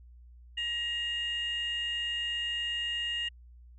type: tone pair together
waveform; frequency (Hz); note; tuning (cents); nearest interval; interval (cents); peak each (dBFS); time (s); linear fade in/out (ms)
sine; 1893 / 2836; A#6 / F7; +26 / +26; perfect fifth; 700; -35 / -30; 0.57-3.29; 10
effects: tanh soft clip ceiling -26 dBFS + added 60 Hz sine -50 dBFS peak until 3.78 s